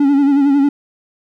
triangle tone with vibrato, 280.6 Hz, C#4, 21 cents sharp, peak -7 dBFS, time 0-0.69 s, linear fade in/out 5 ms, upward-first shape sine, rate 11 Hz, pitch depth 56 cents each way, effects none

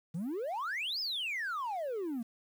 triangle exponential two-way sweep, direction up then down, 152.8 to 5274 to 219.9 Hz, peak -31 dBFS, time 0.14-2.23 s, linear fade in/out 10 ms, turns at 1 s, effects tanh soft clip ceiling -28 dBFS + 10-bit

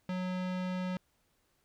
square tone with low-pass filter, 183.4 Hz, F#3, 15 cents flat, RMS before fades -35 dBFS, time 0.09-0.97 s, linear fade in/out 2 ms, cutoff 3500 Hz, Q 0.85, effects pink hiss -74 dBFS RMS until 1.64 s

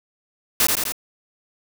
white noise with echo, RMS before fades -17 dBFS, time 0.6-0.67 s, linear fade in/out 2 ms, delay 84 ms, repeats 3, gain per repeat -3 dB, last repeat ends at 0.922 s, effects none

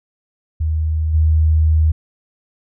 sine tone with level steps, 78.6 Hz, D#2, 18 cents sharp, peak -15 / -10 dBFS, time 0.6-1.92 s, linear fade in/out 10 ms, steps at 1.13 s, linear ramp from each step 20 ms, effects none

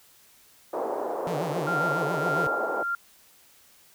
pink band-pass noise, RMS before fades -30 dBFS, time 0.73-2.83 s, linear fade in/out 2 ms, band 400 to 860 Hz, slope 24 dB/octave
sawtooth tone with vibrato, 159.6 Hz, D#3, 44 cents sharp, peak -27 dBFS, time 1.27-2.47 s, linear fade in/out 0 ms, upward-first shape sine, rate 7.3 Hz, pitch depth 190 cents each way
sine tone with tremolo, 1389 Hz, F6, 10 cents flat, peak -24 dBFS, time 1.67-2.95 s, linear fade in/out 2 ms, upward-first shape sine, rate 1.7 Hz, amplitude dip 55%
effects white hiss -57 dBFS RMS until 3.94 s

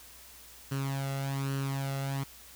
sawtooth tone with flanger, 136.9 Hz, C#3, 21 cents flat, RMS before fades -33 dBFS, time 0.71-2.24 s, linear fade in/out 10 ms, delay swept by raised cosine 0.68 to 1.49 ms, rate 1.2 Hz, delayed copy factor +0.65, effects added 61 Hz sine -60 dBFS peak until 2.55 s + white hiss -52 dBFS RMS until 2.55 s

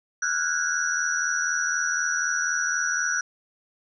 sine tone cluster, 1393 / 1477 / 1630 / 5840 Hz, F6 / F#6 / G#6 / F#8, -5 / -3 / -33 / -24 cents, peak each -31 / -26 / -30 / -28 dBFS, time 0.22-3.21 s, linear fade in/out 5 ms, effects none

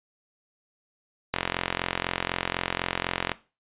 click train, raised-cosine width 0.3 ms, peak -8 dBFS, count 88, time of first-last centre 1.34-3.317 s, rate 44 Hz, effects noise-tail reverb RT60 0.3 s tail -17 dB re dry + resampled to 8000 Hz

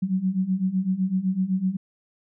sine beating tone pair, 183 / 190.9 Hz, F#3 / G3, -19 / -46 cents, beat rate 7.9 Hz, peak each -26 / -23 dBFS, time 0.02-1.77 s, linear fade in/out 10 ms, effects none

